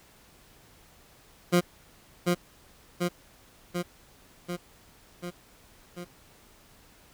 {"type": "tone with echo", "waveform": "20% pulse", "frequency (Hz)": 176, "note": "F3", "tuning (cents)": 14, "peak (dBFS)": -14, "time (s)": [1.52, 1.61], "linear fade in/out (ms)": 20, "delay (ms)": 740, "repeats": 6, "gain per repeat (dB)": -3, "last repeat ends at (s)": 6.05, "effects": ["pink hiss -57 dBFS RMS until 7.13 s"]}